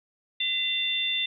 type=tone cluster; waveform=sine; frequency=2034 / 2746 / 3550 Hz; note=C7 / F7 / A7; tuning=-50 / -30 / +15 cents; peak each=-35 / -30 / -26 dBFS; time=0.4-1.26 s; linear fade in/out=5 ms; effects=none